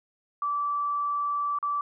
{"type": "tone with dropouts", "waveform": "sine", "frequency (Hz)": 1160, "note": "D6", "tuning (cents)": -22, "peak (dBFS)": -25, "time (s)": [0.42, 1.81], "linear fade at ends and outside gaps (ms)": 2, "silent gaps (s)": [1.587, 1.627], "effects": []}